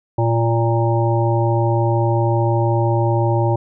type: harmonic tone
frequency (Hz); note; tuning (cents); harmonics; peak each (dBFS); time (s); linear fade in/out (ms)
115.7; A#2; -13; 1 / 3 / 5 / 7 / 8; -16 / -21 / -23 / -24 / -25; 0.18-3.56; 5
effects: none

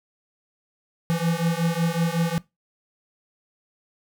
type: beating tone pair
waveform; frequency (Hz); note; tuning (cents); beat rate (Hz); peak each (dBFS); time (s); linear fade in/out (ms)
square; 164.81 / 170.21; E3 / F3; 0 / -44; 5.4; -25; 1.1-2.38; 0
effects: noise-tail reverb RT60 0.2 s tail -20 dB re dry

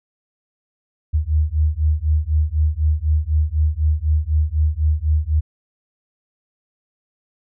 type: beating tone pair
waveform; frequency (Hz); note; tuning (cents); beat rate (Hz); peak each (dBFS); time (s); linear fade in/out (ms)
sine; 75 / 79; D2 / D#2; +37 / +27; 4; -18; 1.13-5.41; 20
effects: none

